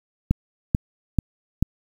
click train, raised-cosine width 5 ms, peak -5 dBFS, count 4, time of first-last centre 0.31-1.626 s, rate 2.28 Hz, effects 7-bit

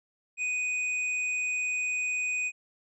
sine tone with hard clipping, 2489 Hz, D#7, in tune, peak -29 dBFS, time 0.37-2.52 s, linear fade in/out 50 ms, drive 7 dB, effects resampled to 24000 Hz

